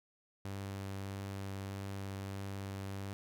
sawtooth tone with vibrato, 98 Hz, G2, in tune, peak -36 dBFS, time 0.45-3.13 s, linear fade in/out 0 ms, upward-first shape triangle, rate 1.6 Hz, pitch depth 9 cents each way, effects none

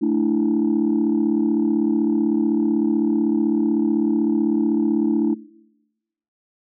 sine chord, A suspended fourth, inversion none, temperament equal, 220 / 293.7 / 329.6 Hz, A3 / D4 / E4, 0 / 0 / 0 cents, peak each -21 / -19 / -20 dBFS, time 0.01-5.35 s, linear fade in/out 20 ms, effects noise-tail reverb RT60 1.0 s tail -22 dB re dry + tanh soft clip ceiling -11 dBFS

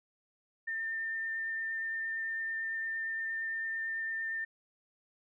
sine tone with vibrato, 1802 Hz, A6, 41 cents sharp, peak -33 dBFS, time 0.67-4.45 s, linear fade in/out 10 ms, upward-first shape triangle, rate 8.8 Hz, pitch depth 11 cents each way, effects none

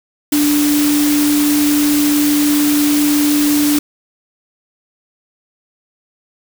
sine tone in noise, 293.7 Hz, D4, in tune, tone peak -11 dBFS, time 0.32-3.79 s, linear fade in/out 5 ms, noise white, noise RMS -20 dBFS, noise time 0.32-3.79 s, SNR +6 dB, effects none

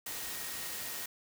sine tone in noise, 1874 Hz, A#6, 9 cents sharp, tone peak -51 dBFS, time 0.06-1.06 s, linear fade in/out 5 ms, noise white, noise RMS -40 dBFS, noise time 0.06-1.06 s, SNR -14 dB, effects none

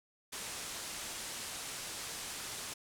white low-pass noise, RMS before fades -43 dBFS, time 0.32-2.74 s, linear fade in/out 10 ms, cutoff 10000 Hz, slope 24 dB/octave, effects none

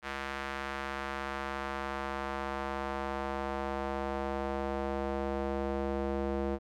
square tone with band-pass filter sweep, 68.4 Hz, C#2, 23 cents flat, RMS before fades -35 dBFS, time 0.02-6.59 s, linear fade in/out 50 ms, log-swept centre 1700 to 450 Hz, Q 1.1, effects none

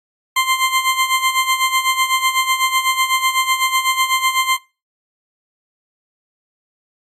20% pulse tone with tremolo, 1046.5 Hz, C6, in tune, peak -7 dBFS, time 0.36-4.57 s, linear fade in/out 5 ms, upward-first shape sine, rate 8 Hz, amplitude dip 70%, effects noise-tail reverb RT60 0.3 s tail -22 dB re dry + AAC 48 kbps

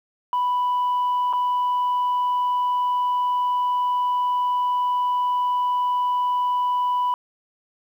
sine tone with dropouts, 989 Hz, B5, 2 cents sharp, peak -17 dBFS, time 0.33-7.14 s, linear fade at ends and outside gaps 1 ms, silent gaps 1.328-1.334 s, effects tanh soft clip ceiling -17 dBFS + 9-bit

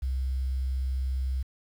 sine tone with quantisation, 65.3 Hz, C2, 3 cents flat, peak -26 dBFS, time 0.02-1.43 s, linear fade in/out 10 ms, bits 9, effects none

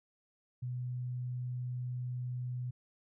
sine tone, 124.5 Hz, B2, 14 cents sharp, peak -35 dBFS, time 0.62-2.71 s, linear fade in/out 10 ms, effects none

